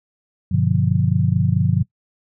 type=chord; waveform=sine; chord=G dominant seventh; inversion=none; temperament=just; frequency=98 / 122.5 / 147 / 176.4 Hz; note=G2 / B2 / D3 / F3; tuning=0 / -14 / +2 / +18 cents; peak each=-20 dBFS; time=0.51-1.83 s; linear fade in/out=10 ms; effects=noise-tail reverb RT60 0.1 s tail -21 dB re dry